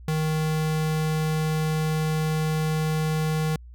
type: tone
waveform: square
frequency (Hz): 156.3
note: D#3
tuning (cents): +8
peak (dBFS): -23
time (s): 0.08-3.56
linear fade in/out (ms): 2
effects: added 60 Hz sine -41 dBFS peak until 3.74 s